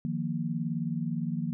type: chord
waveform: sine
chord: Eb suspended second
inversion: none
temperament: just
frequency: 155.56 / 175.01 / 233.3 Hz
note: Eb3 / F3 / Bb3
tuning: 0 / +4 / +2 cents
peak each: -33 dBFS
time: 0.05-1.53 s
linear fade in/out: 0 ms
effects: none